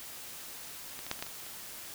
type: clicks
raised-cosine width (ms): 0.2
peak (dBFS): -25 / -25 / -14 / -26 / -18 / -27 / -30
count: 7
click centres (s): 0.991 / 1.066 / 1.114 / 1.192 / 1.225 / 1.266 / 1.465
effects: white hiss -45 dBFS RMS until 1.94 s